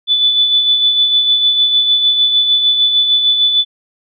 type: tone with tremolo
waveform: sine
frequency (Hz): 3482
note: A7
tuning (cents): -19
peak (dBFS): -7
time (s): 0.07-3.65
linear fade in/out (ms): 50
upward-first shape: sine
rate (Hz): 6.6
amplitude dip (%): 45
effects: none